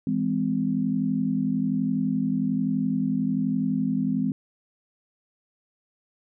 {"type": "chord", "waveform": "sine", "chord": "E augmented", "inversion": "none", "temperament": "just", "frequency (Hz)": [164.81, 206, 257.5], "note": ["E3", "G#3", "B#3"], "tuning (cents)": [0, -14, -28], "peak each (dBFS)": [-29, -26, -25], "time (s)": [0.07, 4.32], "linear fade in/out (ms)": 2, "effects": []}